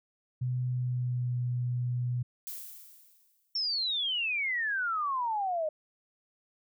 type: tone with pitch glide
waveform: sine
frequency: 125.5 to 123.06 Hz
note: B2 to B2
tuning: +28 to -6 cents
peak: -28 dBFS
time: 0.41-2.23 s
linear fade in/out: 10 ms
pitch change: -34 cents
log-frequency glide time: 0.65-1.37 s
type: noise with exponential decay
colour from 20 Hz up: violet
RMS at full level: -38 dBFS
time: 2.47-3.58 s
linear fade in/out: 0 ms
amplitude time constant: 240 ms
type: exponential sweep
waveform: sine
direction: down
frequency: 5480 to 604 Hz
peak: -28 dBFS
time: 3.55-5.69 s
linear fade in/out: 5 ms
effects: none